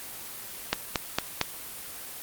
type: click train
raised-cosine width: 0.2 ms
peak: -5 dBFS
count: 4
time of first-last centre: 0.73-1.413 s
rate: 4.39 Hz
effects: white hiss -40 dBFS RMS until 2.22 s + Opus 24 kbps